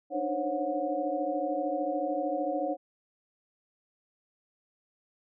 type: tone cluster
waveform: sine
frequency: 293.9 / 307.3 / 517 / 552 / 727 Hz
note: D4 / D#4 / C5 / C#5 / F#5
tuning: +1 / -21 / -21 / -7 / -31 cents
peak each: -37 / -35 / -38 / -32 / -33 dBFS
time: 0.1-2.77 s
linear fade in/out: 50 ms
effects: none